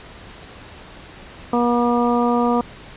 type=harmonic tone; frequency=240 Hz; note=B3; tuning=49 cents flat; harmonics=1 / 2 / 3 / 4 / 5; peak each=-18 / -21 / -23 / -24 / -25 dBFS; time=1.53-2.61 s; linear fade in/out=2 ms; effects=pink hiss -40 dBFS RMS until 2.96 s + resampled to 8000 Hz